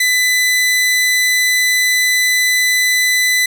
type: tone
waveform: sawtooth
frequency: 2001 Hz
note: B6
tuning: 22 cents sharp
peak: -8 dBFS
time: 0-3.46 s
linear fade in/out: 5 ms
effects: none